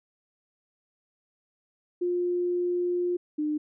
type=tone pair in turn; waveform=sine; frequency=354.1 / 301.7 Hz; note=F4 / D4; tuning=+24 / +47 cents; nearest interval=minor third; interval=277 cents; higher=first; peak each=-24 / -25 dBFS; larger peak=first; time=2.01-3.17 / 3.38-3.58 s; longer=first; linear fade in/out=10 ms; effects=none